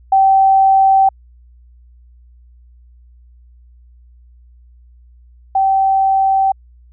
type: tone pair in turn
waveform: sine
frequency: 774 / 774 Hz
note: G5 / G5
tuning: -22 / -22 cents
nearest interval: unison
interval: 0 cents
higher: neither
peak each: -7 / -10 dBFS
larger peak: first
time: 0.12-1.09 / 5.55-6.52 s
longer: neither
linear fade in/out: 5 ms
effects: added 60 Hz sine -42 dBFS peak until 6.92 s